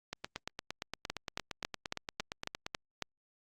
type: two click trains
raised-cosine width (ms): 0.2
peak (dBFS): -17 / -20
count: 8 / 23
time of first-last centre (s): 1.1-3.023 / 0.13-2.665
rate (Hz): 3.64 / 8.68
effects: Opus 48 kbps